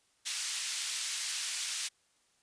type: band-pass noise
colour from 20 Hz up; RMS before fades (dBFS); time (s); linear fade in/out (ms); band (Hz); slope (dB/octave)
white; -36; 0.25-1.89; 20; 2200 to 8200; 12
effects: white hiss -71 dBFS RMS until 2.42 s + resampled to 22050 Hz